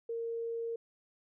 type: tone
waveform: sine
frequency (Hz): 461.4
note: A#4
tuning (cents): -18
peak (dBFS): -34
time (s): 0.09-0.76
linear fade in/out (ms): 5
effects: none